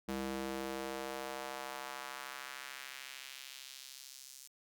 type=tone with high-pass filter sweep; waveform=square; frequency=66.7 Hz; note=C2; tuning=34 cents sharp; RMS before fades=-44 dBFS; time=0.08-4.48 s; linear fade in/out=10 ms; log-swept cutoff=220 to 6600 Hz; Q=1.2; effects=none